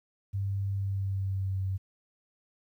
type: tone with pitch glide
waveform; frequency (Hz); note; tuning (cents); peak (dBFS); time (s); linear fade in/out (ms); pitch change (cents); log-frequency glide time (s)
sine; 98.6 to 95.41; G2 to G2; +11 to -46; -28; 0.33-1.78; 20; -57; 0.72-1.62
effects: 11-bit